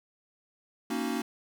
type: chord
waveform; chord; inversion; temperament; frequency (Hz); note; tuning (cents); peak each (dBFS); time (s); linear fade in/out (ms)
square; D# minor seventh; second; equal; 233.1 / 277.2 / 311.1 / 370; A#3 / C#4 / D#4 / F#4; 0 / 0 / 0 / 0; -34 / -35 / -37 / -38; 0.9-1.22; 5
effects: none